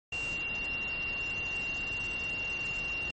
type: tone in noise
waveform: sine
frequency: 2765 Hz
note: F7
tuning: 18 cents flat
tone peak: -32 dBFS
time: 0.12-3.11 s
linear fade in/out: 5 ms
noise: pink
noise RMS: -43 dBFS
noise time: 0.12-3.11 s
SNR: +8 dB
effects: MP3 32 kbps